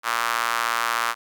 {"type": "tone with high-pass filter", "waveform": "sawtooth", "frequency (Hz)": 116.54, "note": "A#2", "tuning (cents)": 0, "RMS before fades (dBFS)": -24, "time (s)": [0.03, 1.15], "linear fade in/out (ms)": 50, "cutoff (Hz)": 1200, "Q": 2.7, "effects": []}